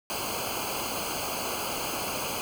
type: noise with comb filter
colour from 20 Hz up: pink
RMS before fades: -32 dBFS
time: 0.1-2.41 s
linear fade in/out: 0 ms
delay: 0.54 ms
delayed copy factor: -0.9
effects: none